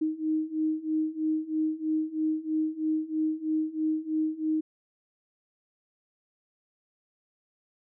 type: beating tone pair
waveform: sine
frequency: 311.1 / 314.2 Hz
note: D#4 / D#4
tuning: 0 / +17 cents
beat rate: 3.1 Hz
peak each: -30 / -28 dBFS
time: 0.01-4.61 s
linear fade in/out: 10 ms
effects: none